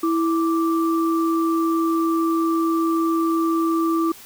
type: tone pair together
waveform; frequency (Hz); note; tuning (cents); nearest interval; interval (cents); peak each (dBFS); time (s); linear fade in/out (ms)
sine; 328.9 / 1172; E4 / D6; -4 / -4; octave + minor seventh; 2200; -18 / -24; 0.03-4.12; 5
effects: white hiss -43 dBFS RMS until 4.25 s